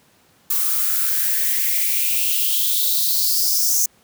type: noise with high-pass filter sweep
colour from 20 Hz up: violet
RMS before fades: -19 dBFS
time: 0.5-3.86 s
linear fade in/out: 5 ms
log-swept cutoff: 1100 to 6200 Hz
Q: 5.8
effects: pink hiss -56 dBFS RMS until 4.03 s + high-pass 100 Hz 12 dB/octave